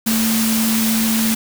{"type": "tone in noise", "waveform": "sine", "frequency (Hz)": 223.1, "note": "A3", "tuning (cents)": 24, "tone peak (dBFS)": -16, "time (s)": [0.06, 1.35], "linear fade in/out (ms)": 10, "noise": "white", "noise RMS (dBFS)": -21, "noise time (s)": [0.06, 1.35], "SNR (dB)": 2, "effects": []}